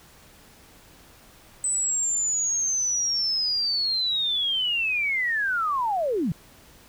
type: linear sweep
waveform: sine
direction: down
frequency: 8070 to 138.59 Hz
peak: -22 dBFS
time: 1.64-6.32 s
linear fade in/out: 2 ms
effects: pink hiss -52 dBFS RMS until 6.88 s